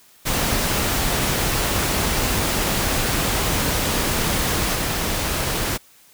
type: noise with level steps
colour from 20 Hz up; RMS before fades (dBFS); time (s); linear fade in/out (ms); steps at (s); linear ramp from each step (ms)
pink; -21 / -23; 0.25-5.78; 20; 4.75; 2
effects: white hiss -52 dBFS RMS until 6.13 s